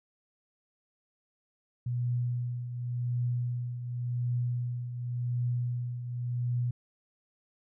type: tone with tremolo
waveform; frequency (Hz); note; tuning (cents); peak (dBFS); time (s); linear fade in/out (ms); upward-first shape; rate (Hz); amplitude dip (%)
sine; 122; B2; -21; -26; 1.86-6.71; 5; triangle; 0.9; 65
effects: none